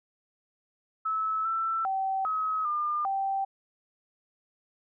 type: tone with pitch steps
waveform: sine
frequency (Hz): 1301 / 1333 / 770 / 1276 / 1204 / 780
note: E6 / E6 / G5 / D#6 / D6 / G5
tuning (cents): -23 / +19 / -31 / +43 / +43 / -9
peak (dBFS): -26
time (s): 1.05-3.45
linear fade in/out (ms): 10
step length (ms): 400
effects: none